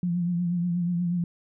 sine tone with vibrato, 174.61 Hz, F3, in tune, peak -23 dBFS, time 0.03-1.24 s, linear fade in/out 2 ms, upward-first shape triangle, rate 8.3 Hz, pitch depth 55 cents each way, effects none

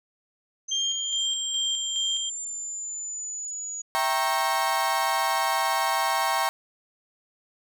sine linear two-way sweep, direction up then down, 6180 to 7500 to 6810 Hz, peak -31 dBFS, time 0.68-3.82 s, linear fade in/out 10 ms, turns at 1.32 s
sine tone with tremolo, 3182 Hz, G7, 25 cents sharp, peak -24 dBFS, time 0.71-2.3 s, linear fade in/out 10 ms, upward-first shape square, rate 2.4 Hz, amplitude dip 40%
35% pulse chord, E diminished seventh, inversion none, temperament equal with one note detuned, 659.3 / 784 / 932.3 / 1094.1 Hz, E5 / G5 / Bb5 / Db6, 0 / 0 / 0 / -23 cents, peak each -30 / -26 / -26 / -26 dBFS, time 3.95-6.49 s, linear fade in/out 0 ms
effects none

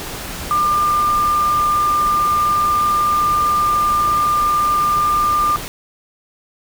sine tone in noise, 1198 Hz, D6, 34 cents sharp, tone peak -13 dBFS, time 0.51-5.56 s, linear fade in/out 0 ms, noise pink, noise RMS -28 dBFS, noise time 0-5.68 s, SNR +12 dB, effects none

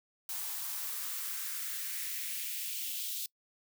blue noise with high-pass filter sweep, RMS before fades -38 dBFS, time 0.29-3.26 s, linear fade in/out 2 ms, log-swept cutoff 760 to 3500 Hz, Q 2.2, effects noise-tail reverb RT60 0.1 s tail -24 dB re dry

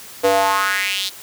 square tone with high-pass filter sweep, 97.3 Hz, G2, 12 cents flat, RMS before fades -18 dBFS, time 0.23-1.1 s, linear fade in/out 20 ms, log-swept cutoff 470 to 4100 Hz, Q 3.6, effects white hiss -38 dBFS RMS until 1.22 s + high-pass 60 Hz 12 dB/octave

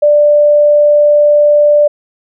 sine tone, 590 Hz, D5, 8 cents sharp, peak -4 dBFS, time 0.02-1.88 s, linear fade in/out 10 ms, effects none

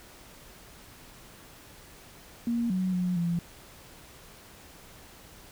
sine tone with pitch steps, 235 / 185.7 / 180.4 / 171.2 Hz, A#3 / F#3 / F#3 / F3, +14 / +7 / -44 / -34 cents, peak -25 dBFS, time 2.47-3.39 s, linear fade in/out 2 ms, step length 230 ms, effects pink hiss -51 dBFS RMS until 5.51 s

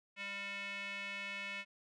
square tone with band-pass filter, 199.5 Hz, G3, 31 cents sharp, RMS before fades -43 dBFS, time 0.16-1.65 s, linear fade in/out 50 ms, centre 2400 Hz, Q 4.4, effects resampled to 24000 Hz

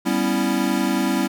square chord, C# half-diminished seventh, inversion second, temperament equal, 196 / 246.9 / 277.2 / 329.6 Hz, G3 / B3 / C#4 / E4, 0 / 0 / 0 / 0 cents, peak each -25 dBFS, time 0.05-1.28 s, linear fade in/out 20 ms, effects none

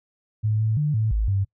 sine tone with pitch steps, 107.7 / 109.8 / 149.1 / 109.4 / 53.5 / 98.1 Hz, A2 / A2 / D3 / A2 / A1 / G2, -37 / -3 / +27 / -9 / -48 / +2 cents, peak -19 dBFS, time 0.43-1.45 s, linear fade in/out 20 ms, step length 170 ms, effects noise-tail reverb RT60 0.1 s tail -23 dB re dry

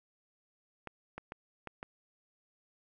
clicks, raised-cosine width 0.5 ms, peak -26 dBFS, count 5, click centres 0.873 / 1.18 / 1.321 / 1.673 / 1.829 s, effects none

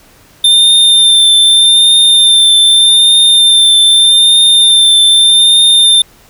square tone with vibrato, 3592 Hz, A7, 35 cents sharp, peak -4 dBFS, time 0.44-6.02 s, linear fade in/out 5 ms, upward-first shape triangle, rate 0.82 Hz, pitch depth 24 cents each way, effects pink hiss -43 dBFS RMS until 6.29 s

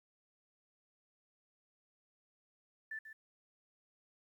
sine tone with echo, 1760 Hz, A6, in tune, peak -40 dBFS, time 2.91-2.99 s, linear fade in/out 5 ms, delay 140 ms, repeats 1, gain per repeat -9 dB, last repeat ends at 3.13 s, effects 12-bit

